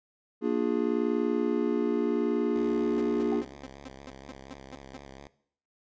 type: chord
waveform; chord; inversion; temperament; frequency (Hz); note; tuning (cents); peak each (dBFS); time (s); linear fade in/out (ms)
triangle; Bb dominant seventh; none; equal with one note detuned; 233.1 / 293.7 / 354.5 / 415.3; Bb3 / D4 / F4 / Ab4; 0 / 0 / +26 / 0; -28; 0.41-3.44; 50
type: tone with vibrato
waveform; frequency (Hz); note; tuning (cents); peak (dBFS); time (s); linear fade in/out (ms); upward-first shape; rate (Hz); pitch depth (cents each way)
5% pulse; 68.6; C#2; -17; -34; 2.56-5.27; 0; square; 4.2; 48
type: tone bursts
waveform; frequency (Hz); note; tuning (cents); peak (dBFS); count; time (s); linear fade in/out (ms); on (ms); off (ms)
sawtooth; 261.6; C4; 0; -36; 10; 2.98-4.97; 0; 28; 190
type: tone with exponential decay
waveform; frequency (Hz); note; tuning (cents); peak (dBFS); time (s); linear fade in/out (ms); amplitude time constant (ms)
sine; 770; G5; -31; -32; 3.32-3.41; 5; 19
effects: noise-tail reverb RT60 0.6 s tail -17 dB re dry + resampled to 16000 Hz